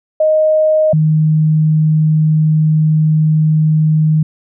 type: tone pair in turn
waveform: sine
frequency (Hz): 622.3 / 155.57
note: D#5 / D#3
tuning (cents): 0 / 0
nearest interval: 2 octaves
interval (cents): 2400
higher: first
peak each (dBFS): -8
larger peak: neither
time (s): 0.2-0.93 / 0.93-4.23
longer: second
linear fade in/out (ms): 5
effects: none